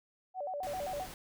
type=tone with vibrato; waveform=sine; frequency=658 Hz; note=E5; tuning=3 cents flat; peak=-35 dBFS; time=0.34-1.07 s; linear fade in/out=50 ms; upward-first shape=square; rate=7.6 Hz; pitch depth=220 cents each way
type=noise; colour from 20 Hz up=pink; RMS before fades=-47 dBFS; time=0.63-1.14 s; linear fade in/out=2 ms
effects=none